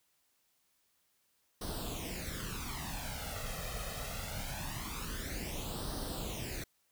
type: noise with flanger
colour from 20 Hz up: pink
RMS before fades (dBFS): -40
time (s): 1.61-6.64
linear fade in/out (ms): 5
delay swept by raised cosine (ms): 0.21 to 1.61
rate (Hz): 0.23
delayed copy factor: +0.75
effects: white hiss -75 dBFS RMS until 6.91 s